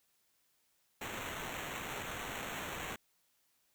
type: noise with sample-and-hold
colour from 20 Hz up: blue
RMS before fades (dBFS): -42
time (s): 1.01-2.96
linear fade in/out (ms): 5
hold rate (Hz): 4900
effects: white hiss -75 dBFS RMS until 3.74 s